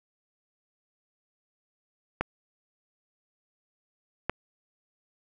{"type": "clicks", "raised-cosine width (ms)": 0.5, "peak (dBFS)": -11, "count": 2, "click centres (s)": [2.21, 4.296], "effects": []}